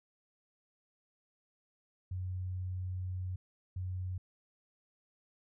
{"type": "tone bursts at uneven times", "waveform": "sine", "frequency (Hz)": 91.9, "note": "F#2", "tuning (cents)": -11, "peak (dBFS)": -35, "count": 2, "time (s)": [[2.11, 3.36], [3.76, 4.18]], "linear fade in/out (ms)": 5, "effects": []}